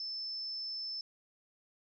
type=tone; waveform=sine; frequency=5274 Hz; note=E8; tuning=in tune; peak=-37 dBFS; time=0-1.01 s; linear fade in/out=2 ms; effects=none